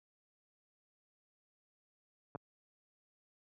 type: clicks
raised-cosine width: 1 ms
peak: -28 dBFS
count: 2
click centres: 2.351 / 2.358 s
effects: high-pass 80 Hz 12 dB/octave